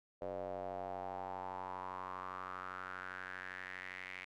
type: tone with band-pass filter sweep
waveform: square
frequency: 46.25 Hz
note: F#1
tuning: in tune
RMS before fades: -45 dBFS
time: 0.21-4.25 s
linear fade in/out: 10 ms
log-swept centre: 570 to 2200 Hz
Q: 4.9
effects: none